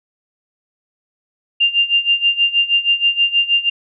sine tone with tremolo, 2794 Hz, F7, in tune, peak -9 dBFS, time 1.6-3.7 s, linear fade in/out 10 ms, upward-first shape sine, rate 6.3 Hz, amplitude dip 85%, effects none

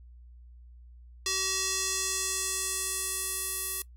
square tone with band-pass filter sweep, 380.3 Hz, F#4, 48 cents sharp, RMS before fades -32 dBFS, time 1.26-3.82 s, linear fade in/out 2 ms, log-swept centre 5600 to 12000 Hz, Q 1.7, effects noise-tail reverb RT60 0.1 s tail -20 dB re dry + added 60 Hz sine -48 dBFS peak until 3.96 s

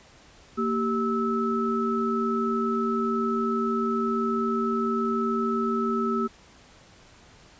sine tone cluster, 230.9 / 389.9 / 1304 Hz, A#3 / G4 / E6, -16 / -9 / -19 cents, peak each -26 / -28 / -28 dBFS, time 0.57-6.28 s, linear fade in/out 20 ms, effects pink hiss -53 dBFS RMS until 7.59 s + resampled to 16000 Hz

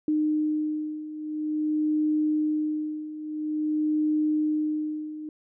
sine beating tone pair, 305.3 / 305.79 Hz, D#4 / D#4, -33 / -30 cents, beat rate 0.49 Hz, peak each -29 / -25 dBFS, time 0.08-5.29 s, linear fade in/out 2 ms, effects none

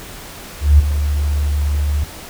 sine tone with ADSR envelope, 73 Hz, D2, 10 cents flat, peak -3 dBFS, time 0.6-2.04 s, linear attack 190 ms, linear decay 16 ms, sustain -11 dB, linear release 6 ms, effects pink hiss -34 dBFS RMS until 2.29 s

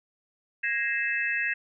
sine tone cluster, 1647 / 1878 / 2097 / 2621 Hz, G#6 / A#6 / C7 / E7, -15 / +12 / +3 / -11 cents, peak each -30 / -30 / -34 / -30 dBFS, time 0.63-1.54 s, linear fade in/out 10 ms, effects none

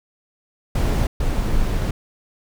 brown noise bursts at uneven times, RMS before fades -19 dBFS, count 2, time 0.75-1.07 / 1.2-1.91 s, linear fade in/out 5 ms, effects none

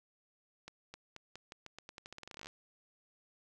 accelerating click train, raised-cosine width 0.2 ms, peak -30 dBFS, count 23, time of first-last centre 0.68-2.47 s, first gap 260 ms, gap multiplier 0.86, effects none

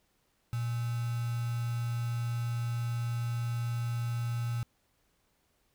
sine tone with quantisation, 118.3 Hz, A#2, 26 cents sharp, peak -30 dBFS, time 0.53-4.63 s, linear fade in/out 0 ms, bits 7, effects pink hiss -73 dBFS RMS until 5.74 s

